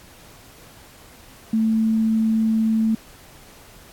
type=tone; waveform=sine; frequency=221.7 Hz; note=A3; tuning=13 cents sharp; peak=-16 dBFS; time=1.53-2.95 s; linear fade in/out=5 ms; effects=pink hiss -47 dBFS RMS until 3.92 s + AAC 64 kbps